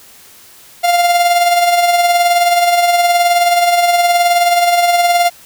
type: tone with tremolo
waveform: 45% pulse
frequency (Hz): 698.5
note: F5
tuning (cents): 0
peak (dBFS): -7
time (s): 0.83-5.3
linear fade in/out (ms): 20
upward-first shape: sine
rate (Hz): 19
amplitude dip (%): 45
effects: white hiss -41 dBFS RMS until 5.45 s